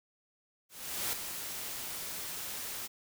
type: noise with ADSR envelope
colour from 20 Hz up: white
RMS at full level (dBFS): -33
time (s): 0.69-2.88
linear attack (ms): 440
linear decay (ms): 3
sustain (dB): -7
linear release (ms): 23
effects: none